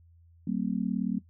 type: chord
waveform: sine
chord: F# diminished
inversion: none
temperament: equal with one note detuned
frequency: 185 / 223.3 / 261.6 Hz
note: F#3 / A3 / C4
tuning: 0 / +26 / 0 cents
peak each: -30 / -30 / -33 dBFS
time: 0.47-1.19 s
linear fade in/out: 5 ms
effects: noise-tail reverb RT60 0.1 s tail -17 dB re dry + added 84 Hz sine -55 dBFS peak until 1.29 s